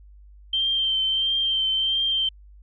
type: tone with vibrato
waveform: sine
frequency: 3136 Hz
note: G7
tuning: in tune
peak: -20 dBFS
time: 0.53-2.29 s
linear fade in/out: 5 ms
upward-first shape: triangle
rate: 1.5 Hz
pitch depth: 28 cents each way
effects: added 50 Hz sine -45 dBFS peak until 2.62 s